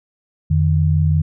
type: tone pair together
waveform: sine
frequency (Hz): 87.07 / 153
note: F2 / D#3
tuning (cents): -5 / -29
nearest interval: minor seventh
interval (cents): 976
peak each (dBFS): -15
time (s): 0.5-1.22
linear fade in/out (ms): 10
effects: none